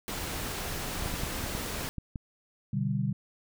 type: noise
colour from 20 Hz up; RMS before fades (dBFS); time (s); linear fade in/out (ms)
pink; -35; 0.08-1.89; 0
type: clicks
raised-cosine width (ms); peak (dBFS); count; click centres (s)
5; -23; 8; 1.024 / 1.061 / 1.139 / 1.235 / 1.44 / 1.551 / 1.983 / 2.158
type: chord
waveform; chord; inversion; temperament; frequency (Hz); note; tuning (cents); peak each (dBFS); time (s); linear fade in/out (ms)
sine; G major; first; equal with one note detuned; 124.69 / 146.83 / 196; B2 / D3 / G3; +17 / 0 / 0; -31; 2.73-3.13; 5
effects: none